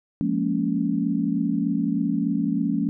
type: chord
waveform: sine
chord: Bb minor seventh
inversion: second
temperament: just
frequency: 174.81 / 209.8 / 233.1 / 279.7 Hz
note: F3 / Ab3 / Bb3 / Db4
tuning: +2 / +18 / 0 / +16 cents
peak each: -27 / -26 / -27 / -25 dBFS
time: 0.21-2.89 s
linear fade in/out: 0 ms
effects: none